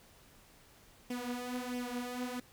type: tone with flanger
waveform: sawtooth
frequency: 246.9 Hz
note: B3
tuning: in tune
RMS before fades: -39 dBFS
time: 1.1-2.4 s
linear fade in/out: 5 ms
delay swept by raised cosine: 0.35 to 5.75 ms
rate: 1.5 Hz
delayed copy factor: +0.7
effects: pink hiss -61 dBFS RMS until 2.52 s